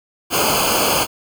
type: noise with comb filter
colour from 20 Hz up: pink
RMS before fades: -17 dBFS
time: 0.3-1.07 s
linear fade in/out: 50 ms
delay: 0.53 ms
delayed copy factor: -0.95
effects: none